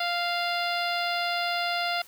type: harmonic tone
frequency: 697 Hz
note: F5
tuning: 4 cents flat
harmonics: 1 / 2 / 3 / 4 / 5 / 6 / 7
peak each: -29 / -32 / -34 / -35 / -36 / -37 / -37 dBFS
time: 0-2.02 s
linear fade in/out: 5 ms
effects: white hiss -52 dBFS RMS until 2.07 s